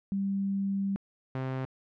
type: tone pair in turn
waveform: sine / sawtooth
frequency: 196.6 / 131.21 Hz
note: G3 / C3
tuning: +5 / +5 cents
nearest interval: perfect fifth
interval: 700 cents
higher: first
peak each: -27 dBFS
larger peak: neither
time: 0.12-0.96 / 1.35-1.65 s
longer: first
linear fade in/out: 0 ms
effects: low-pass 2000 Hz 12 dB/octave